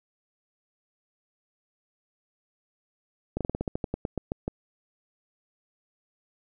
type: slowing click train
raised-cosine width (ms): 2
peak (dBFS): -15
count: 14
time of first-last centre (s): 3.37-4.479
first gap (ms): 37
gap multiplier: 1.13
effects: none